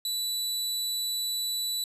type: tone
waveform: sawtooth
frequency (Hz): 3960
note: B7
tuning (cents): +4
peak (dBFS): -25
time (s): 0.05-1.84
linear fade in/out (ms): 2
effects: resampled to 32000 Hz + 11-bit